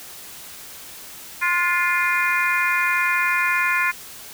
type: harmonic tone with a mistuned harmonic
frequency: 349.2 Hz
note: F4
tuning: in tune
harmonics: 3 / 4 / 5 / 6 / 7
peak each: -24 / -24 / -24 / -24 / -24 dBFS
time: 1.41-3.92 s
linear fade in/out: 20 ms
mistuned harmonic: 4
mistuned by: +38 cents
effects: white hiss -39 dBFS RMS until 4.33 s